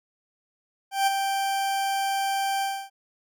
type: tone with ADSR envelope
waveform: 40% pulse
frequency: 784 Hz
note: G5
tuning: in tune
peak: -17 dBFS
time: 0.91-2.9 s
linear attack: 160 ms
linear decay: 17 ms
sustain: -6 dB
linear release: 280 ms
effects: none